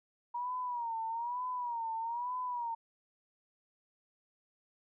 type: tone with vibrato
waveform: sine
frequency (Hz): 950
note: A#5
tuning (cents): +33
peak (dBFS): -34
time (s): 0.34-2.75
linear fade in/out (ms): 10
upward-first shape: sine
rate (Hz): 1.1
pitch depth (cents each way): 100
effects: none